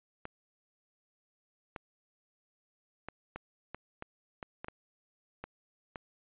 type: clicks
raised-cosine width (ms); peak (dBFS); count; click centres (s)
0.5; -25; 11; 0.254 / 1.762 / 3.086 / 3.36 / 3.746 / 4.024 / 4.428 / 4.645 / 4.684 / 5.44 / 5.958
effects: resampled to 8000 Hz